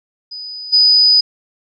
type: tone with level steps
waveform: sine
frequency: 4978 Hz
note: D#8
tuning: in tune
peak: -26 / -7 dBFS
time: 0.31-1.21 s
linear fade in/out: 10 ms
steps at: 0.72 s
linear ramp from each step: 20 ms
effects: none